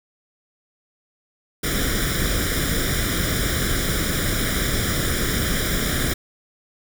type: noise with comb filter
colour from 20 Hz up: pink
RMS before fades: -22 dBFS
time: 1.63-6.14 s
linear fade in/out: 10 ms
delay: 0.56 ms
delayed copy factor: +0.85
effects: none